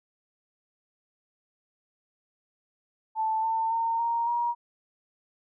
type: tone with pitch steps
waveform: sine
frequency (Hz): 880 / 896.9 / 914.2 / 931.8 / 949.7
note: A5 / A5 / A#5 / A#5 / A#5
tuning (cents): 0 / +33 / -34 / -1 / +32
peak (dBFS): -24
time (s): 3.15-4.55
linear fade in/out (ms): 50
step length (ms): 280
effects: none